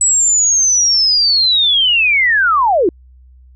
sine linear sweep, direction down, 7902 to 313.2 Hz, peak -9 dBFS, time 0.01-2.89 s, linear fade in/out 2 ms, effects added 63 Hz sine -40 dBFS peak until 3.55 s

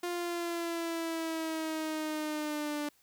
sawtooth exponential sweep, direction down, 351.8 to 293.7 Hz, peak -29 dBFS, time 0.03-2.89 s, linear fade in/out 5 ms, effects white hiss -67 dBFS RMS until 3.02 s

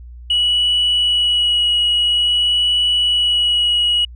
sine tone with vibrato, 2926 Hz, F#7, 20 cents flat, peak -11 dBFS, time 0.3-4.05 s, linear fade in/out 5 ms, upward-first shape sine, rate 0.49 Hz, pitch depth 11 cents each way, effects tanh soft clip ceiling -10 dBFS + added 60 Hz sine -33 dBFS peak until 4.15 s

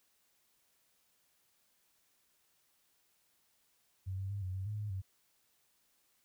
sine tone with pitch steps, 94.5 / 96.6 / 100.7 / 92.5 / 95.3 / 105.5 / 104.8 / 95.2 Hz, F#2 / G2 / G2 / F#2 / G2 / G#2 / G#2 / F#2, +37 / -25 / +47 / 0 / -48 / +28 / +16 / +50 cents, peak -36 dBFS, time 4.06-5.02 s, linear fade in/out 20 ms, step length 120 ms, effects white hiss -74 dBFS RMS until 6.24 s

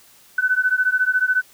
sine beating tone pair, 1500 / 1514 Hz, F#6 / F#6, +23 / +39 cents, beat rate 14 Hz, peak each -19 dBFS, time 0.38-1.42 s, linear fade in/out 5 ms, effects white hiss -51 dBFS RMS until 1.53 s

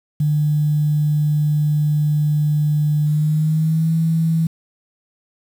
sine tone with pitch glide, 150 to 162.63 Hz, D3 to E3, +37 to -23 cents, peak -14 dBFS, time 0.2-4.47 s, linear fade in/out 5 ms, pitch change +140 cents, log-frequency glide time 3.06-3.94 s, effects 7-bit

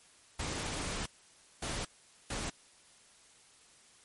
pink noise bursts at uneven times, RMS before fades -37 dBFS, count 3, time 0.39-1.06 / 1.62-1.85 / 2.3-2.5 s, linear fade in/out 5 ms, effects white hiss -61 dBFS RMS until 4.04 s + MP3 48 kbps

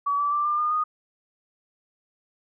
sine tone with pitch steps, 1139 / 1157.6 / 1176.4 / 1195.6 / 1215.1 / 1234.9 Hz, C#6 / D6 / D6 / D6 / D#6 / D#6, +47 / -25 / +3 / +31 / -41 / -13 cents, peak -21 dBFS, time 0.06-0.84 s, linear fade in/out 10 ms, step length 130 ms, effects none

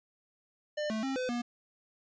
square tone with pitch steps, 599 / 218.6 / 267.9 / 507 / 240.2 Hz, D5 / A3 / C4 / B4 / B3, +34 / -11 / +41 / +45 / -48 cents, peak -32 dBFS, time 0.77-1.42 s, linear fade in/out 10 ms, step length 130 ms, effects resampled to 16000 Hz

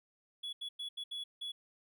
triangle tone bursts at uneven times, 3387 Hz, G#7, 33 cents sharp, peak -37 dBFS, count 6, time 0.43-0.53 / 0.61-0.69 / 0.79-0.89 / 0.97-1.04 / 1.11-1.24 / 1.41-1.52 s, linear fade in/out 10 ms, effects none

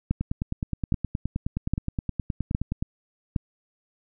two click trains, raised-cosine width 5 ms, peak -10 / -14 dBFS, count 5 / 26, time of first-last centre 0.11-3.362 / 0.21-2.825 s, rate 1.23 / 9.56 Hz, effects none

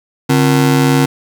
35% pulse ring-modulated tone, 204 Hz, G#3, 31 cents flat, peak -4 dBFS, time 0.29-1.06 s, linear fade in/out 10 ms, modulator 60.9 Hz, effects 7-bit

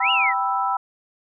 sine linear two-way sweep, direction up then down, 1760 to 2926 to 1827 Hz, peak -18 dBFS, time 0-0.34 s, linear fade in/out 50 ms, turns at 0.11 s
sine chord, E minor, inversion first, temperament equal, 784 / 987.8 / 1318.5 Hz, G5 / B5 / E6, 0 / 0 / 0 cents, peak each -24 dBFS, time 0-0.77 s, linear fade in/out 5 ms
effects none

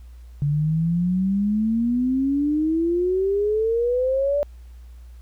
sine exponential sweep, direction up, 142.1 to 587.3 Hz, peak -18 dBFS, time 0.42-4.43 s, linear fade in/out 0 ms, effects added 60 Hz sine -39 dBFS peak until 5.21 s + pink hiss -61 dBFS RMS until 5.21 s

